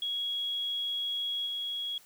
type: tone with level steps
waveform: sine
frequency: 3322 Hz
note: G#7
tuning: in tune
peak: -30 / -32 dBFS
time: 0.02-1.98 s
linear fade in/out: 2 ms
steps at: 1.46 s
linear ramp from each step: 10 ms
effects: white hiss -58 dBFS RMS until 2.05 s